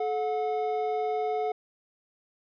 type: tone pair together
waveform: triangle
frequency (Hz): 431.7 / 726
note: A4 / F#5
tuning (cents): -33 / -33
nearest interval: major sixth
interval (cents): 900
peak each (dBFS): -27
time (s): 0-1.52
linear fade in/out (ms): 5
effects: resampled to 11025 Hz